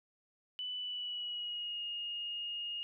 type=tone with pitch glide; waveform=sine; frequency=2986 to 2853 Hz; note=F#7 to F7; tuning=+15 to +36 cents; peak=-37 dBFS; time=0.59-2.83 s; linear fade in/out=0 ms; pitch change=-79 cents; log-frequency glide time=0.76-1.84 s; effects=none